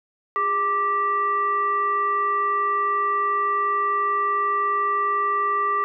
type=tone with frequency modulation; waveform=sine; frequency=1174.7 Hz; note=D6; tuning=in tune; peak=-19 dBFS; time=0.36-5.84 s; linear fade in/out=0 ms; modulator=766 Hz; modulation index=0.54; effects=none